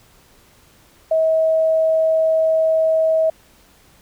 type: tone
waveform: sine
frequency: 641 Hz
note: E5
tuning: 49 cents flat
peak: -13 dBFS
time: 1.11-3.3 s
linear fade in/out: 5 ms
effects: pink hiss -52 dBFS RMS until 4.01 s